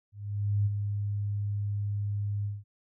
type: tone with ADSR envelope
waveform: sine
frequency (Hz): 102.3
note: G#2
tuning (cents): -26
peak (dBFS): -22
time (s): 0.12-2.64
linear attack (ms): 540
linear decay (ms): 27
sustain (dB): -6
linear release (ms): 190
effects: none